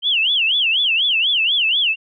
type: tone with vibrato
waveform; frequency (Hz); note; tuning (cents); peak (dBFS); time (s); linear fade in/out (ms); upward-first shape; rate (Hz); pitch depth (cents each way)
sine; 3000; F#7; +23; -14; 0.02-1.96; 50; sine; 4.1; 250
effects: none